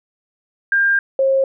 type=tone pair in turn; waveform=sine; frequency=1600 / 537.3 Hz; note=G6 / C5; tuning=+35 / +46 cents; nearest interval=octave + perfect fifth; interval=1889 cents; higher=first; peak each=-12 dBFS; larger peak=neither; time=0.72-0.99 / 1.19-1.44 s; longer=first; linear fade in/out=2 ms; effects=none